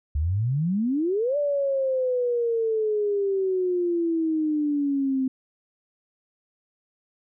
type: exponential two-way sweep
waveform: sine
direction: up then down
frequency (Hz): 69.3 to 587.3 to 259.5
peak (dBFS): -21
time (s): 0.15-5.28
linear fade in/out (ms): 5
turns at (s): 1.37
effects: none